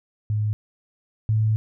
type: tone pair in turn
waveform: sine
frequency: 106.2 / 109.06 Hz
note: G#2 / A2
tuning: +39 / -15 cents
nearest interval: unison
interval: 46 cents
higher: second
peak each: -20 / -17 dBFS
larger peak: second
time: 0.3-0.53 / 1.29-1.56 s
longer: second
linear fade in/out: 0 ms
effects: none